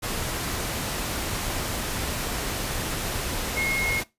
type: tone in noise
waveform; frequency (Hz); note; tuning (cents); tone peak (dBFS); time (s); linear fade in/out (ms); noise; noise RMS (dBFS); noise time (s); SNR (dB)
sine; 2159; C#7; -46; -24; 3.56-4.01; 20; pink; -29; 0.02-4.04; +2
effects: noise-tail reverb RT60 0.2 s tail -19 dB re dry + resampled to 32000 Hz